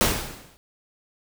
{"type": "noise with exponential decay", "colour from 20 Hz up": "pink", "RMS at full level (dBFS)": -17, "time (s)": [0.01, 0.57], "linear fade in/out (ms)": 0, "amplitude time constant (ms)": 120, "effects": []}